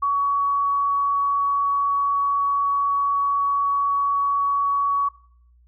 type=tone; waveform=sine; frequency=1126 Hz; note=C#6; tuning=27 cents sharp; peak=-18 dBFS; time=0.02-5.09 s; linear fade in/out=10 ms; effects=noise-tail reverb RT60 0.6 s tail -19 dB re dry + added 60 Hz sine -52 dBFS peak until 5.67 s